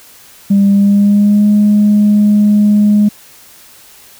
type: tone with pitch glide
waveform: sine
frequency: 199.2 to 208.1 Hz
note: G3 to G#3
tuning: +28 to +4 cents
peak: -4 dBFS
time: 0.5-3.09 s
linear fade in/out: 10 ms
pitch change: +76 cents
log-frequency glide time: 0.7-1.47 s
effects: tanh soft clip ceiling -2 dBFS + white hiss -40 dBFS RMS until 4.19 s